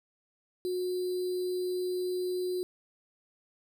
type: tone with sample-and-hold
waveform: sine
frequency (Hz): 363.4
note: F#4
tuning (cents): -31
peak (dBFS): -29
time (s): 0.65-2.63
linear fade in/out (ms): 0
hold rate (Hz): 4410
effects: none